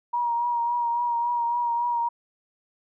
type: tone with vibrato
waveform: sine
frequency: 950 Hz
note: A#5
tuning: 33 cents sharp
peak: -22 dBFS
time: 0.13-2.09 s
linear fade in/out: 10 ms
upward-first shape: triangle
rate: 3.6 Hz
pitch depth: 31 cents each way
effects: none